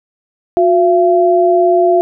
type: tone pair together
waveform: sine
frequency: 361.2 / 679.3 Hz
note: F#4 / F5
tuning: -42 / -48 cents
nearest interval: major seventh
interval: 1094 cents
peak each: -10 dBFS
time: 0.57-2.01 s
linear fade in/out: 0 ms
effects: none